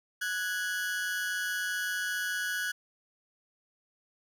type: tone pair together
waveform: 40% pulse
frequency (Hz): 1476.3 / 1661.2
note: F#6 / G#6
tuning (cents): -4 / 0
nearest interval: major second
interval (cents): 204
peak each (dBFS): -32 / -33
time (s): 0.21-2.72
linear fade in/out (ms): 10
effects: none